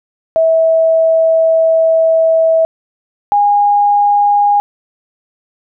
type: tone pair in turn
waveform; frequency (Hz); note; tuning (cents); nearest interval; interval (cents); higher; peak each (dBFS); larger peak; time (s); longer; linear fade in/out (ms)
sine; 650 / 818.9; E5 / G#5; -24 / -25; major third; 399; second; -7; neither; 0.36-2.65 / 3.32-4.6; first; 0
effects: none